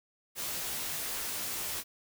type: noise with comb filter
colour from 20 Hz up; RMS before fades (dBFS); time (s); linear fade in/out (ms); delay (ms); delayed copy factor
white; -36; 0.35-1.84; 50; 16; -0.75
effects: none